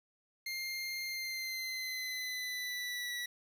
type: tone with pitch glide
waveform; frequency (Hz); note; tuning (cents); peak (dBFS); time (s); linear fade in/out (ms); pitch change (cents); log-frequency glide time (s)
25% pulse; 2113 to 1948.9; C7 to B6; +16 to -23; -33; 0.46-3.26; 5; -139; 1.04-3.15
effects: 10-bit